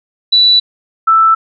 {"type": "tone pair in turn", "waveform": "sine", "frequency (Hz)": [3955, 1322.6], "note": ["B7", "E6"], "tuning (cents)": [2, 5], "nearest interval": "octave + perfect fifth", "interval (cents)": 1897, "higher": "first", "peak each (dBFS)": -5, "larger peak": "neither", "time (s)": [[0.32, 0.6], [1.07, 1.35]], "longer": "neither", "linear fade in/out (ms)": 10, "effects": []}